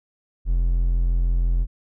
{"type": "tone", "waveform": "triangle", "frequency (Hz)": 43, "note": "F1", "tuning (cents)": -26, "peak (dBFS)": -15, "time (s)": [0.45, 1.67], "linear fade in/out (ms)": 50, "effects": []}